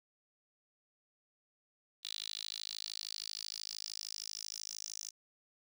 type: tone with high-pass filter sweep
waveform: 10% pulse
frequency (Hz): 53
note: G#1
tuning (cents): +36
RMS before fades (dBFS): -44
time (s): 2.03-5.11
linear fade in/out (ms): 20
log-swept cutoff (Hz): 3800 to 5900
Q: 5.6
effects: none